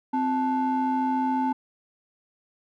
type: ring-modulated tone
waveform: triangle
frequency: 307 Hz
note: D#4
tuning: 23 cents flat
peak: -17 dBFS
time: 0.13-1.53 s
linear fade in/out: 10 ms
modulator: 567 Hz
effects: none